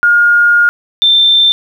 sine tone pair in turn, 1423 / 3568 Hz, F6 / A7, +32 / +23 cents, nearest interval octave + major third, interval 1591 cents, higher second, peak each -5 dBFS, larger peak neither, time 0.03-0.69 / 1.02-1.52 s, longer first, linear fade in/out 0 ms, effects 7-bit

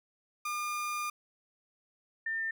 30% pulse / sine tone pair in turn, 1208 / 1801.6 Hz, D6 / A6, +48 / +40 cents, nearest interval perfect fifth, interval 692 cents, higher second, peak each -30 / -31 dBFS, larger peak first, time 0.45-1.1 / 2.26-2.51 s, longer first, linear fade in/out 5 ms, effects none

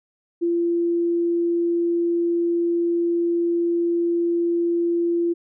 sine tone, 341.9 Hz, F4, 37 cents flat, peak -18 dBFS, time 0.41-5.34 s, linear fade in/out 20 ms, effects none

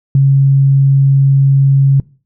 sine tone, 137.1 Hz, C#3, 19 cents flat, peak -5 dBFS, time 0.15-2 s, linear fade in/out 2 ms, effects noise-tail reverb RT60 0.4 s tail -23 dB re dry

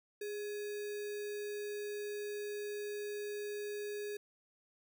sine tone with sample-and-hold, 413.8 Hz, G#4, 6 cents flat, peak -38 dBFS, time 0.21-4.17 s, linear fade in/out 5 ms, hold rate 2100 Hz, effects none

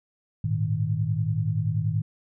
sine chord, Ab suspended second, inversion none, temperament equal with one note detuned, 103.83 / 114.27 / 155.56 Hz, Ab2 / Bb2 / Eb3, 0 / -34 / 0 cents, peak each -27 dBFS, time 0.44-2.02 s, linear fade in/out 5 ms, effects none

